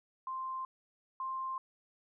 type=tone pair in turn; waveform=sine; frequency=1046.5 / 1052 Hz; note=C6 / C6; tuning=0 / +9 cents; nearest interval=unison; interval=9 cents; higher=second; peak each=-36 / -35 dBFS; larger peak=second; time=0.27-0.65 / 1.2-1.58 s; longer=neither; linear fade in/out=2 ms; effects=none